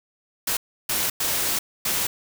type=noise bursts at uneven times; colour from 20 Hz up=white; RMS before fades=-24 dBFS; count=4; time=0.47-0.57 / 0.89-1.1 / 1.2-1.59 / 1.85-2.07 s; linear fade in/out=5 ms; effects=none